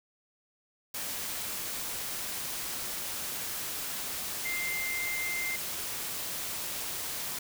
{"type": "tone in noise", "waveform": "sine", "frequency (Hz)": 2093, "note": "C7", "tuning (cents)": 0, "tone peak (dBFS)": -32, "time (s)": [4.45, 5.56], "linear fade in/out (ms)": 5, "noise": "white", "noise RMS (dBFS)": -36, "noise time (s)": [0.94, 7.39], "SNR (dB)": 1, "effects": []}